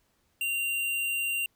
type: tone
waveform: square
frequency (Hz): 2772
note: F7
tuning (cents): -14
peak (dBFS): -28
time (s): 0.41-1.46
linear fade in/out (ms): 2
effects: pink hiss -71 dBFS RMS until 1.55 s